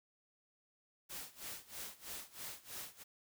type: noise with tremolo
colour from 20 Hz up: white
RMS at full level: -45 dBFS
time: 1.09-3.04 s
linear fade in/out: 20 ms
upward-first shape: sine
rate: 3.1 Hz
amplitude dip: 90%
effects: none